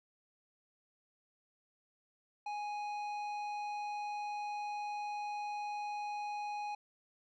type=tone with tanh clipping; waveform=sine; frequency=830.6 Hz; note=G#5; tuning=in tune; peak=-39 dBFS; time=2.46-6.75 s; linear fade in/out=5 ms; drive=11 dB; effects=none

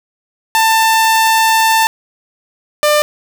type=tone pair in turn; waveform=sawtooth; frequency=891 / 597.1 Hz; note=A5 / D5; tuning=+22 / +29 cents; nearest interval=perfect fifth; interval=693 cents; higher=first; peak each=-5 dBFS; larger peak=neither; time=0.55-1.87 / 2.83-3.02 s; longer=first; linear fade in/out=0 ms; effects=none

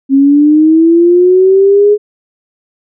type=linear sweep; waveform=sine; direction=up; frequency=268 to 419.9 Hz; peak=-3 dBFS; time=0.09-1.98 s; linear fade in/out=50 ms; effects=none

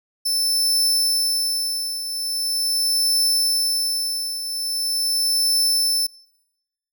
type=tone with tremolo; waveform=sawtooth; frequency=5290 Hz; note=E8; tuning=5 cents sharp; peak=-13 dBFS; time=0.25-6.07 s; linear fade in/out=10 ms; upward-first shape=triangle; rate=0.42 Hz; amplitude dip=70%; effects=noise-tail reverb RT60 1.0 s tail -25 dB re dry

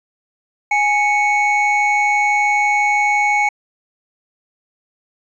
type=tone pair together; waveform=triangle; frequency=830.6 / 2217 Hz; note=G#5 / C#7; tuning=0 / 0 cents; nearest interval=octave + perfect fourth; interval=1700 cents; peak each=-14 dBFS; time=0.71-3.49 s; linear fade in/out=5 ms; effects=resampled to 22050 Hz

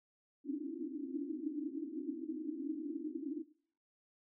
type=band-pass noise; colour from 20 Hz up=pink; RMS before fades=-41 dBFS; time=0.44-3.44 s; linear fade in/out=50 ms; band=270 to 330 Hz; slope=96 dB/octave; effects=noise-tail reverb RT60 0.5 s tail -17 dB re dry

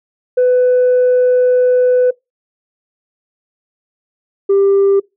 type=tone pair in turn; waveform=sine; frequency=500 / 395.2 Hz; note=B4 / G4; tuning=+21 / +14 cents; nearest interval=major third; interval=407 cents; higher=first; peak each=-6 dBFS; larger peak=neither; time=0.37-2.11 / 4.49-5 s; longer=first; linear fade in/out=10 ms; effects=noise-tail reverb RT60 0.2 s tail -24 dB re dry + tanh soft clip ceiling -6 dBFS

